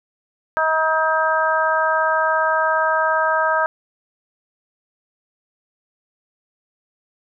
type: harmonic tone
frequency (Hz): 317.3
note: D#4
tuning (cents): +34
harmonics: 2 / 3 / 4 / 5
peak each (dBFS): -21 / -21 / -21 / -21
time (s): 0.57-3.66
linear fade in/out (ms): 0
effects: none

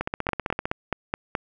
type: two click trains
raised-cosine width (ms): 0.5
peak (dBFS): -11 / -9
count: 11 / 6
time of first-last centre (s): 0.01-0.655 / 0.29-1.352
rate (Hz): 15.5 / 4.71
effects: none

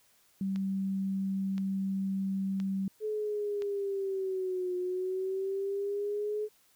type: tone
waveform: sine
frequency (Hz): 193.3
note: G3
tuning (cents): -24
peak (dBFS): -29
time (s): 0.41-2.88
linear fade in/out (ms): 2
type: click train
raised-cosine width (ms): 0.2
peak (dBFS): -29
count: 4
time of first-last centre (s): 0.56-3.621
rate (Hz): 0.98
type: linear two-way sweep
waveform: sine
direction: down then up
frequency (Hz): 431.9 to 360 to 426.4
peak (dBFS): -30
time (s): 3-6.49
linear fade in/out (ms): 50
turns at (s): 4.76
effects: white hiss -66 dBFS RMS until 6.75 s

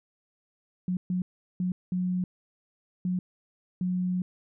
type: tone bursts at uneven times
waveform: sine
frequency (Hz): 181.7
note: F#3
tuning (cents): -31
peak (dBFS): -25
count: 6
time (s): 0.88-0.97 / 1.1-1.22 / 1.6-1.72 / 1.92-2.24 / 3.05-3.19 / 3.81-4.22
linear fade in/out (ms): 2
effects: none

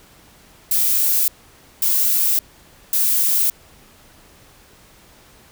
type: noise bursts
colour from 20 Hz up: violet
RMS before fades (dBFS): -17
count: 3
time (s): 0.71-3.5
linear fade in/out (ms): 2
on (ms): 570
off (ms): 540
effects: pink hiss -49 dBFS RMS until 5.51 s

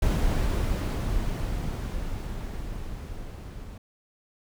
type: noise with level ramp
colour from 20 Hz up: brown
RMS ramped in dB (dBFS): -22 to -40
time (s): 0.02-3.78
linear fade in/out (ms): 5
effects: none

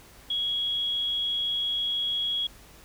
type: tone with amplitude modulation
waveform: sine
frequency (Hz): 3322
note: G#7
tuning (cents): 0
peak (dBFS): -24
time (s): 0.3-2.47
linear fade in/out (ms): 5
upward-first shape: sine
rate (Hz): 253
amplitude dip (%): 25
effects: added 50 Hz sine -57 dBFS peak until 2.84 s + pink hiss -52 dBFS RMS until 2.84 s

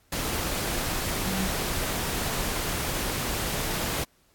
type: tone in noise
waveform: sine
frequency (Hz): 190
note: F#3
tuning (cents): +46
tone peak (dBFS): -28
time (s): 1.26-1.48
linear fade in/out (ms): 5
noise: pink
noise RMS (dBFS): -29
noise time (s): 0.12-4.04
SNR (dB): -2
effects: pink hiss -64 dBFS RMS until 4.34 s + AAC 64 kbps

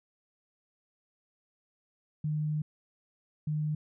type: tone bursts at uneven times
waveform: sine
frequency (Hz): 152.1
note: D#3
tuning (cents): -39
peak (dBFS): -28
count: 2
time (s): 2.24-2.62 / 3.47-3.75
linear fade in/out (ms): 5
effects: none

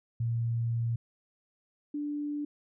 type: tone pair in turn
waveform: sine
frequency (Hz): 116.4 / 293.3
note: A#2 / D4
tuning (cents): -2 / -2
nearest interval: octave + major third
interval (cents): 1600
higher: second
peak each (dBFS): -27 / -31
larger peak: first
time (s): 0.2-0.96 / 1.94-2.45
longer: first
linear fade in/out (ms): 5
effects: none

